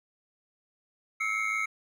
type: tone cluster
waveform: triangle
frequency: 1302 / 2134 / 2240 Hz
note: E6 / C7 / C#7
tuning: -22 / +34 / +18 cents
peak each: -32 / -29 / -30 dBFS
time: 1.2-1.66 s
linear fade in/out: 10 ms
effects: none